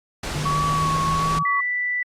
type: noise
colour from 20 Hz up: pink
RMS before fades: -28 dBFS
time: 0.23-1.39 s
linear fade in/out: 5 ms
type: tone with pitch glide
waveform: sine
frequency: 150.1 to 159.95 Hz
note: D3 to D#3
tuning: +38 to +48 cents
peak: -25 dBFS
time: 0.35-1.43 s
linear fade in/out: 5 ms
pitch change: +110 cents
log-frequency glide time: 0.52-1.03 s
type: tone with vibrato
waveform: sine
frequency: 1120 Hz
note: C#6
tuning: 18 cents sharp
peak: -20 dBFS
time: 0.45-1.61 s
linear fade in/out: 10 ms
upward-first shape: sine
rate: 1.3 Hz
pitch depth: 29 cents each way
type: tone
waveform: sine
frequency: 1975.5 Hz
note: B6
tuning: in tune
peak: -21 dBFS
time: 1.45-2.03 s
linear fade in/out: 5 ms
effects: low-pass 8000 Hz 12 dB/octave + Opus 48 kbps